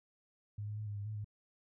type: tone with pitch steps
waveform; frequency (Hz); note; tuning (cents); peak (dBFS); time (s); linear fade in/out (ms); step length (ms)
sine; 103.9 / 105.3 / 107.1 / 103.2 / 101.5 / 107.7 / 104.4; G#2 / G#2 / A2 / G#2 / G#2 / A2 / G#2; +1 / +24 / -46 / -10 / -39 / -37 / +10; -38; 0.58-1.245; 5; 95
effects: none